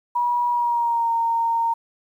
sine tone with pitch glide, 965 to 922 Hz, B5 to A#5, -40 to -19 cents, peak -18 dBFS, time 0.15-1.74 s, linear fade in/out 10 ms, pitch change -79 cents, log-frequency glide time 0.5-1.11 s, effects 9-bit

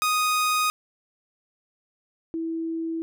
sawtooth / sine tone pair in turn, 1244.5 / 327.4 Hz, D#6 / E4, 0 / -12 cents, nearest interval octave + major seventh, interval 2312 cents, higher first, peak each -17 / -26 dBFS, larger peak first, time 0.02-0.7 / 2.34-3.02 s, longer neither, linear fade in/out 0 ms, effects none

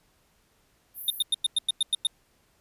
white high-pass noise, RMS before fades -34 dBFS, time 0.94-1.24 s, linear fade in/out 50 ms, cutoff 11000 Hz, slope 96 dB/octave
square tone bursts, 3653 Hz, A#7, 36 cents flat, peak -21 dBFS, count 9, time 1.08-2.07 s, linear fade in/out 2 ms, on 22 ms, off 99 ms
effects pink hiss -66 dBFS RMS until 2.6 s + resampled to 32000 Hz

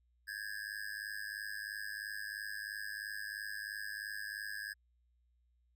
square tone with amplitude modulation, 1668 Hz, G#6, 7 cents sharp, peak -37 dBFS, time 0.27-4.74 s, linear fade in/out 20 ms, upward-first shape sine, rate 103 Hz, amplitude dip 100%, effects added 60 Hz sine -70 dBFS peak until 5.75 s

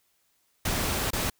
pink noise with dropouts, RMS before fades -28 dBFS, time 0.65-1.3 s, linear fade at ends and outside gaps 5 ms, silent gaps 1.106-1.131 s, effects white hiss -70 dBFS RMS until 1.39 s

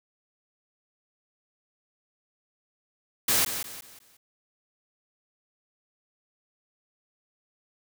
white noise with echo, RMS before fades -23 dBFS, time 3.28-3.45 s, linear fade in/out 5 ms, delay 180 ms, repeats 4, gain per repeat -9 dB, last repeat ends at 4.17 s, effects none

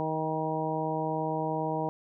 harmonic tone with a mistuned harmonic, 157.5 Hz, D#3, 21 cents sharp, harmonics 1 / 2 / 3 / 4 / 5 / 6, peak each -35 / -35 / -35 / -35 / -35 / -35 dBFS, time 0-1.89 s, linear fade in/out 0 ms, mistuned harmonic 6, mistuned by +17 cents, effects none

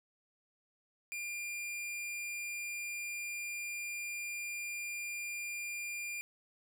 45% pulse tone, 2400 Hz, D7, 37 cents sharp, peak -38 dBFS, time 1.12-6.21 s, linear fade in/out 0 ms, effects none

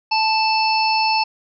harmonic tone, 880 Hz, A5, in tune, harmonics 1 / 3 / 5 / 6, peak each -17 / -22 / -24 / -25 dBFS, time 0.11-1.24 s, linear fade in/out 10 ms, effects none

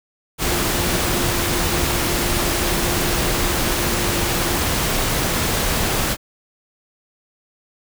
sine tone in noise, 349.2 Hz, F4, in tune, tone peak -28 dBFS, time 0.41-4.62 s, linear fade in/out 50 ms, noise pink, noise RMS -20 dBFS, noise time 0.38-6.17 s, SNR -11 dB, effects none

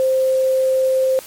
sine tone, 523.3 Hz, C5, in tune, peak -13 dBFS, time 0-1.19 s, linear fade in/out 0 ms, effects white hiss -38 dBFS RMS until 1.26 s + MP3 64 kbps

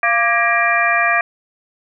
sine tone cluster, 689 / 1173 / 1642 / 1889 / 2379 Hz, F5 / D6 / G#6 / A#6 / D7, -24 / -2 / -20 / +22 / +22 cents, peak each -19 dBFS, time 0.03-1.21 s, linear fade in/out 2 ms, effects none

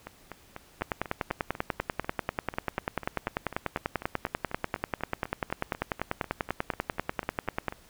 two click trains, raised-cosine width 0.5 ms, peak -23 / -12 dBFS, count 32 / 71, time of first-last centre 0.07-7.724 / 0.82-7.683 s, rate 4.05 / 10.2 Hz, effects pink hiss -57 dBFS RMS until 7.89 s

